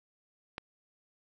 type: click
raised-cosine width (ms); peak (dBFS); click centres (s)
0.3; -21; 0.581
effects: none